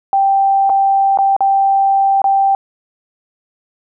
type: tone with dropouts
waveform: sine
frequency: 784 Hz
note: G5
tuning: in tune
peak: -9 dBFS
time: 0.13-2.55 s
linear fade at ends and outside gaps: 1 ms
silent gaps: 0.695-0.699 / 1.174-1.187 / 1.365-1.406 / 2.218-2.242 s
effects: none